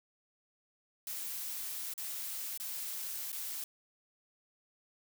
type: noise with dropouts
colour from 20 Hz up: blue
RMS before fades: -40 dBFS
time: 1.07-3.64 s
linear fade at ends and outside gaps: 2 ms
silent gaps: 1.938-1.978 / 2.576-2.599 / 3.319-3.327 s
effects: none